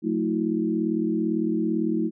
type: tone cluster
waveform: sine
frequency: 182.1 / 222.1 / 321.9 / 359.7 Hz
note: F#3 / A3 / E4 / F#4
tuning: -27 / +16 / -41 / -49 cents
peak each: -30 / -26 / -25 / -31 dBFS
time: 0.02-2.11 s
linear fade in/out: 50 ms
effects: none